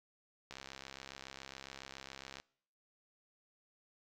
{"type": "click train", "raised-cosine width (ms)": 0.2, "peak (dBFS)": -29, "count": 128, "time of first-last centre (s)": [0.51, 2.4], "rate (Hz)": 67.2, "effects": ["noise-tail reverb RT60 0.7 s tail -26 dB re dry"]}